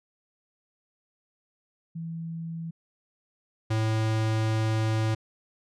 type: tone pair in turn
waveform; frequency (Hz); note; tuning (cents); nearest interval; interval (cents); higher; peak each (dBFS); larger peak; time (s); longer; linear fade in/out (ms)
sine / square; 164.81 / 110.23; E3 / A2; 0 / +4; perfect fifth; 696; first; -32 / -24; second; 1.95-2.71 / 3.7-5.15; second; 10
effects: low-pass 7000 Hz 12 dB/octave